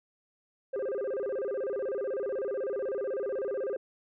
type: tone with vibrato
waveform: sine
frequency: 460.5 Hz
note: A#4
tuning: 21 cents flat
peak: -27 dBFS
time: 0.73-3.77 s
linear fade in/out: 10 ms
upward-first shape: square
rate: 16 Hz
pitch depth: 240 cents each way
effects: tanh soft clip ceiling -29 dBFS